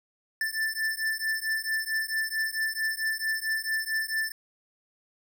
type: beating tone pair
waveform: square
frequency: 1764 / 1768.5 Hz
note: A6 / A6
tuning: +4 / +8 cents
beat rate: 4.5 Hz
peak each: -31 / -31 dBFS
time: 0.41-4.32 s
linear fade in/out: 2 ms
effects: none